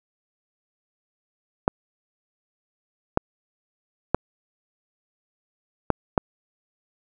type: clicks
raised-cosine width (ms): 1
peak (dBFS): -3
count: 5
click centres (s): 1.679 / 3.174 / 4.146 / 5.903 / 6.178
effects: none